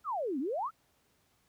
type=exponential two-way sweep; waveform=sine; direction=down then up; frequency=1400 to 246.9 to 1400 Hz; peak=-31 dBFS; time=0.04-0.71 s; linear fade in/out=50 ms; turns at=0.39 s; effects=pink hiss -71 dBFS RMS until 1.48 s + high-pass 60 Hz 12 dB/octave